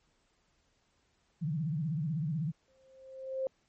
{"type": "tone with vibrato", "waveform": "sine", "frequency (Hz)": 155.56, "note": "D#3", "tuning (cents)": 0, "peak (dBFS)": -30, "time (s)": [1.41, 2.52], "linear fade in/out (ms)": 20, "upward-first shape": "sine", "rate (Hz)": 16, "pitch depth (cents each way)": 190}
{"type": "tone with exponential growth", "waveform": "sine", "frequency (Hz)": 528, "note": "C5", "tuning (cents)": 16, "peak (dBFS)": -28, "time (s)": [2.68, 3.47], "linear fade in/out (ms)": 1, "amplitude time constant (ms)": 170}
{"effects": ["pink hiss -73 dBFS RMS until 3.68 s", "MP3 32 kbps"]}